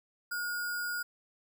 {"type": "tone with sample-and-hold", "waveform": "sine", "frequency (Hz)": 1439, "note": "F#6", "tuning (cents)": -49, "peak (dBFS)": -32, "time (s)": [0.31, 1.03], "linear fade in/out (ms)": 10, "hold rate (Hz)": 6300, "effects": []}